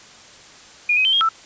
sine tone with pitch steps, 2433 / 2524 / 3104 / 3246 / 1324 Hz, D#7 / D#7 / G7 / G#7 / E6, -39 / +24 / -18 / -40 / +7 cents, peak -14 dBFS, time 0.89-1.29 s, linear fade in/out 5 ms, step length 80 ms, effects white hiss -44 dBFS RMS until 1.45 s + resampled to 16000 Hz

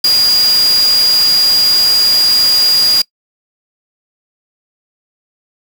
sine tone in noise, 4842 Hz, D#8, 48 cents flat, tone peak -7 dBFS, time 0.04-3.02 s, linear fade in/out 5 ms, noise white, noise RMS -20 dBFS, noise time 0.04-3.02 s, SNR +10 dB, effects noise-tail reverb RT60 0.1 s tail -24 dB re dry

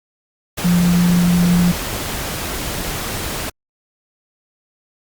sine tone in noise, 175.4 Hz, F3, 8 cents sharp, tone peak -11 dBFS, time 0.64-1.72 s, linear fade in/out 10 ms, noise pink, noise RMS -24 dBFS, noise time 0.57-3.5 s, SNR +10 dB, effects Opus 48 kbps

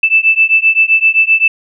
sine beating tone pair, 2637 / 2644.7 Hz, E7 / E7, 0 / +5 cents, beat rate 7.7 Hz, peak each -10 dBFS, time 0.03-1.48 s, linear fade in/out 5 ms, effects none

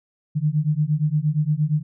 sine beating tone pair, 147.3 / 155.9 Hz, D3 / D#3, +6 / +4 cents, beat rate 8.6 Hz, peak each -21 dBFS, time 0.35-1.83 s, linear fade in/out 20 ms, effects none

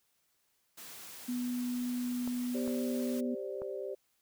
white high-pass noise, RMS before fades -48 dBFS, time 0.77-3.21 s, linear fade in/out 10 ms, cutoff 120 Hz, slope 24 dB/octave
sine tone, 246.2 Hz, B3, 5 cents flat, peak -32 dBFS, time 1.28-3.35 s, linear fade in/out 10 ms
clicks, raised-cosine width 1 ms, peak -30 dBFS, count 3, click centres 2.276 / 2.677 / 3.619 s
sine chord, G suspended fourth, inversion none, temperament equal, 392 / 523.3 / 587.3 Hz, G4 / C5 / D5, 0 / 0 / 0 cents, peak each -39 / -41 / -42 dBFS, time 2.54-3.95 s, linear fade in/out 10 ms
effects white hiss -75 dBFS RMS until 4.21 s

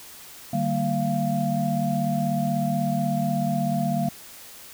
sine tone cluster, 149.7 / 193.9 / 230.2 / 690 Hz, D3 / G3 / A#3 / F5, +33 / -19 / -22 / -21 cents, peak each -27 dBFS, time 0.53-4.09 s, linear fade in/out 5 ms, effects white hiss -44 dBFS RMS until 4.73 s

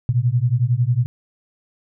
sine beating tone pair, 116.54 / 127.54 Hz, A#2 / C3, 0 / -44 cents, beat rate 11 Hz, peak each -18 dBFS, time 0.09-1.06 s, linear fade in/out 0 ms, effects none

